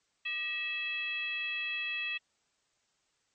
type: tone with frequency modulation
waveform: sine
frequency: 2613 Hz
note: E7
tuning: 16 cents flat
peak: -32 dBFS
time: 0.25-2.18 s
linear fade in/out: 10 ms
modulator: 702 Hz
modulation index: 0.87
effects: white hiss -75 dBFS RMS until 3.34 s + MP3 32 kbps